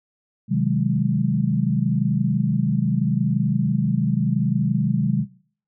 sine chord, Ab dominant seventh, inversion first, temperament just, 129.78 / 155.74 / 186.89 / 207.7 Hz, C3 / Eb3 / Gb3 / Ab3, -14 / +2 / +18 / 0 cents, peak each -23 dBFS, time 0.48-5.26 s, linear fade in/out 50 ms, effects noise-tail reverb RT60 0.5 s tail -21 dB re dry

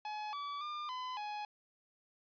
45% pulse tone with pitch steps, 847 / 1149 / 1201 / 1013 / 837 Hz, G#5 / D6 / D6 / B5 / G#5, +34 / -38 / +38 / +44 / +13 cents, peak -39 dBFS, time 0.05-1.45 s, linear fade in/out 2 ms, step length 280 ms, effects resampled to 11025 Hz + 13-bit

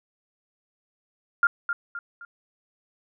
sine tone with echo, 1401 Hz, F6, 5 cents sharp, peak -15 dBFS, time 1.43-1.47 s, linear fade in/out 2 ms, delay 260 ms, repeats 3, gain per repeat -8 dB, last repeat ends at 2.25 s, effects none

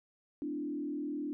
sine tone with frequency modulation, 293.7 Hz, D4, in tune, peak -34 dBFS, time 0.42-1.33 s, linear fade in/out 0 ms, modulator 39.2 Hz, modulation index 0.91, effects none

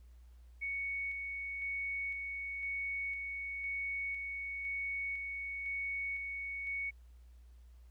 sine tone with tremolo, 2225 Hz, C#7, 6 cents sharp, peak -35 dBFS, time 0.61-6.91 s, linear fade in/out 20 ms, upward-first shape square, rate 0.99 Hz, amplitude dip 30%, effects added 60 Hz sine -54 dBFS peak until 7.9 s + pink hiss -75 dBFS RMS until 7.9 s

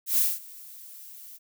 violet noise with ADSR envelope, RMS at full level -21 dBFS, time 0.06-1.39 s, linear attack 120 ms, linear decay 210 ms, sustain -24 dB, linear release 36 ms, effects none

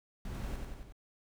brown noise with echo, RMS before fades -39 dBFS, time 0.25-0.56 s, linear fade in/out 2 ms, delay 91 ms, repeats 4, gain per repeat -3 dB, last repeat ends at 0.924 s, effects none

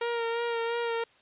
sawtooth tone with vibrato, 466.2 Hz, A#4, in tune, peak -24 dBFS, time 0.01-1.04 s, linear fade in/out 5 ms, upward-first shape sine, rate 2.9 Hz, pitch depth 25 cents each way, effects white hiss -61 dBFS RMS until 1.21 s + resampled to 8000 Hz

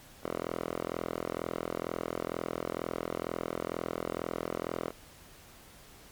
5% pulse tone with band-pass filter, 42.14 Hz, E1, 39 cents sharp, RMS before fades -36 dBFS, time 0.23-4.91 s, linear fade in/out 10 ms, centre 720 Hz, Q 1.1, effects pink hiss -54 dBFS RMS until 6.11 s + MP3 96 kbps

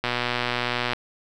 click train, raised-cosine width 0.3 ms, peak -8 dBFS, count 110, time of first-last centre 0.04-0.933 s, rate 122 Hz, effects none

